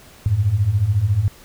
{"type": "beating tone pair", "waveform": "sine", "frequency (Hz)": [92.5, 106.5], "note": ["F#2", "G#2"], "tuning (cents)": [0, 44], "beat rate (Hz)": 14, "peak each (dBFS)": [-20, -16], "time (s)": [0.26, 1.28], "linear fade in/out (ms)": 0, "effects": ["pink hiss -46 dBFS RMS until 1.44 s"]}